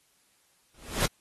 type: noise with exponential growth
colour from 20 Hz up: pink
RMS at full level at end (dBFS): -22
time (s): 0.74-1.06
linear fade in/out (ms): 5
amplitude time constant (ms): 68
effects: white hiss -67 dBFS RMS until 1.2 s + AAC 32 kbps